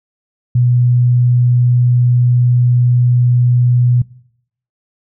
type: tone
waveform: sine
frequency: 122.8 Hz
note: B2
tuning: 9 cents flat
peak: -8 dBFS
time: 0.55-4.02 s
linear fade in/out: 5 ms
effects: noise-tail reverb RT60 0.7 s tail -21 dB re dry